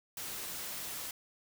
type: noise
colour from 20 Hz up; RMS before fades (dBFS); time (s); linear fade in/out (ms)
white; -41; 0.17-1.11; 2
effects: none